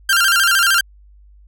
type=tone with vibrato; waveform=sawtooth; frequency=1480 Hz; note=F#6; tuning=in tune; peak=-8 dBFS; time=0.09-0.81 s; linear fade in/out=5 ms; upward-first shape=square; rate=13 Hz; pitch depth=110 cents each way; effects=added 50 Hz sine -43 dBFS peak until 1.47 s